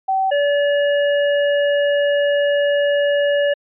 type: tone pair in turn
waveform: sine / square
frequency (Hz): 767 / 574.6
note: G5 / D5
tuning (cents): -38 / -38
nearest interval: perfect fourth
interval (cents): 500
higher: first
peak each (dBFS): -15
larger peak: neither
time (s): 0.08-0.31 / 0.31-3.54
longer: second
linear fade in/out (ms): 10
effects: resampled to 8000 Hz